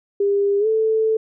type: tone with pitch glide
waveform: sine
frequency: 401.6 to 440.5 Hz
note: G4 to A4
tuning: +42 to +2 cents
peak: -15 dBFS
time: 0.2-1.17 s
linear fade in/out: 5 ms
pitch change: +160 cents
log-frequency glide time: 0.59-0.67 s
effects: none